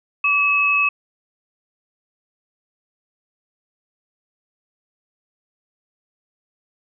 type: tone pair together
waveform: sine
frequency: 1151.6 / 2580 Hz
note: D6 / E7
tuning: -34 / -38 cents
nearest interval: octave + major second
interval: 1396 cents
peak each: -22 / -15 dBFS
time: 0.24-0.89 s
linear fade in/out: 5 ms
effects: none